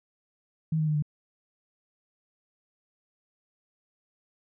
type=tone with pitch steps; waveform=sine; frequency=158.8 / 155.44 / 152.16 / 148.94 Hz; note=D#3 / D#3 / D#3 / D3; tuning=+36 / -1 / -38 / +25 cents; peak=-23 dBFS; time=0.72-1.024 s; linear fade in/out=5 ms; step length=76 ms; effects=none